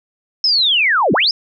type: linear two-way sweep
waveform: sine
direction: down then up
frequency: 5320 to 147.1 to 5320 Hz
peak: -11 dBFS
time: 0.44-1.31 s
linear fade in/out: 2 ms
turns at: 1.13 s
effects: none